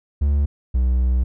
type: tone pair in turn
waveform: triangle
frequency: 71.6 / 62.57 Hz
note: D2 / B1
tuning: -43 / +23 cents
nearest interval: major second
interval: 234 cents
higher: first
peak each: -13 dBFS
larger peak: neither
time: 0.21-0.46 / 0.74-1.24 s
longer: second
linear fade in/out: 10 ms
effects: none